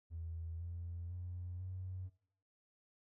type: tone with pitch steps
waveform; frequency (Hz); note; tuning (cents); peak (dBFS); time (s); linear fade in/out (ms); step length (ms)
triangle; 82.41 / 85.66 / 89.04 / 92.56; E2 / F2 / F2 / F#2; 0 / -33 / +34 / +1; -38; 0.1-2.1; 50; 500
effects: noise-tail reverb RT60 0.5 s tail -18 dB re dry + tanh soft clip ceiling -39 dBFS

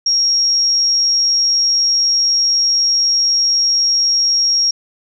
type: tone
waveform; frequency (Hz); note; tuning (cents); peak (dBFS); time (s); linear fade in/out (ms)
sine; 5588; F8; 0; -11; 0.06-4.71; 5
effects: none

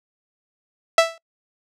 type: tone with exponential decay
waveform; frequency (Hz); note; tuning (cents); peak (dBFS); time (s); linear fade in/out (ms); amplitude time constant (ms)
sawtooth; 660; E5; +2; -4; 0.98-1.18; 2; 43
effects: noise-tail reverb RT60 0.1 s tail -25 dB re dry + low-pass 7000 Hz 12 dB/octave

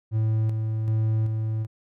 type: tone with tremolo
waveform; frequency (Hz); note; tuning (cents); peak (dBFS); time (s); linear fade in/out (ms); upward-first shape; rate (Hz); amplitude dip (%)
triangle; 110; A2; 0; -18; 0.11-1.67; 50; square; 1.3; 35
effects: none

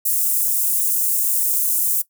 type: high-pass noise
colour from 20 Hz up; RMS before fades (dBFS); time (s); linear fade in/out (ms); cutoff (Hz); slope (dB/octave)
white; -19; 0.05-2.02; 10; 8200; 24
effects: noise-tail reverb RT60 0.1 s tail -18 dB re dry

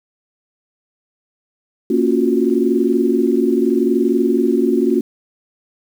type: chord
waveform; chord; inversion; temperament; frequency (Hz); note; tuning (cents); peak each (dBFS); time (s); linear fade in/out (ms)
sine; Gb major seventh; first; equal; 233.1 / 277.2 / 349.2 / 370; Bb3 / Db4 / F4 / Gb4; 0 / 0 / 0 / 0; -18; 1.9-5.01; 5
effects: 7-bit

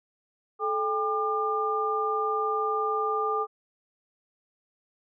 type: tone cluster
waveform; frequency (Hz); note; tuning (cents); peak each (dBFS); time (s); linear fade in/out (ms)
sine; 432.8 / 802 / 1200; A4 / G5 / D6; -29 / +39 / +37; -29 / -32 / -27; 0.59-3.47; 50
effects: none

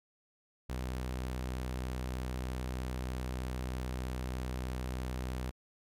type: tone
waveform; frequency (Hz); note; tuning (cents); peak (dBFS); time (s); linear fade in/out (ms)
sawtooth; 63.2; B1; +41; -31; 0.69-5.51; 10
effects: MP3 96 kbps

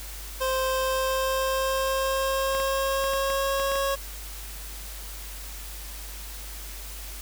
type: tone with pitch glide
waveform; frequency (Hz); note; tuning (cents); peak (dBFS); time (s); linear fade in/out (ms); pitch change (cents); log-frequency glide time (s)
25% pulse; 523.3 to 549.3; C5 to C#5; 0 to -16; -20; 0.4-3.96; 20; +84; 0.8-3.8
type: clicks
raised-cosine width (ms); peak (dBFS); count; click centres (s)
0.3; -19; 8; 2.55 / 2.601 / 3.041 / 3.135 / 3.302 / 3.599 / 3.718 / 3.756
effects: added 50 Hz sine -38 dBFS peak until 7.21 s + white hiss -41 dBFS RMS until 7.21 s

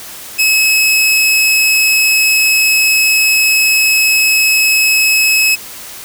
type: tone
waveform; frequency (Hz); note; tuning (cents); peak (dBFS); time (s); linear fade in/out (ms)
sawtooth; 2575; E7; -41; -5; 0.38-5.56; 20
effects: white hiss -30 dBFS RMS until 6.04 s

